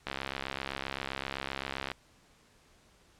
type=click train; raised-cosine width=0.3 ms; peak=-18 dBFS; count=126; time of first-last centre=0.07-1.916 s; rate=67.7 Hz; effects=pink hiss -63 dBFS RMS until 3.19 s + low-pass 9000 Hz 12 dB/octave